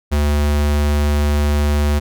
square tone, 73.42 Hz, D2, in tune, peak -14 dBFS, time 0.11-2 s, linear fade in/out 20 ms, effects none

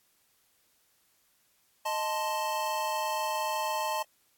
square chord, A diminished, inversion second, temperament equal, 622.3 / 880 / 1046.5 Hz, Eb5 / A5 / C6, 0 / 0 / 0 cents, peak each -36 / -32 / -36 dBFS, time 1.85-4.03 s, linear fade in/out 10 ms, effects white hiss -69 dBFS RMS until 4.37 s + AAC 64 kbps

